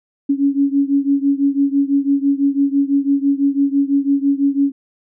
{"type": "beating tone pair", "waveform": "sine", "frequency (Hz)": [277.2, 283.2], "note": ["C#4", "C#4"], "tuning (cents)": [0, 37], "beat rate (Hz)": 6, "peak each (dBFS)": [-15, -17], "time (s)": [0.29, 4.72], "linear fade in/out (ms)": 10, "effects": []}